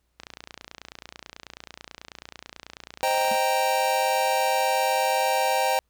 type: click train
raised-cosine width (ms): 0.2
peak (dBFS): -21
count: 93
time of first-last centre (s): 0.2-3.351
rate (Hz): 29.2
type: chord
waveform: square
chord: C minor seventh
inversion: none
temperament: equal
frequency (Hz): 523.3 / 622.3 / 784 / 932.3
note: C5 / Eb5 / G5 / Bb5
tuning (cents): 0 / 0 / 0 / 0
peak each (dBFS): -28 / -30 / -25 / -28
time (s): 3.03-5.79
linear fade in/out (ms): 0
type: tone with exponential decay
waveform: sine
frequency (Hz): 220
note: A3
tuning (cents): 0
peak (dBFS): -30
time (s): 3.31-3.39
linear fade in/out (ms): 5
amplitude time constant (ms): 16
effects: added 60 Hz sine -70 dBFS peak until 5.89 s + pink hiss -75 dBFS RMS until 5.89 s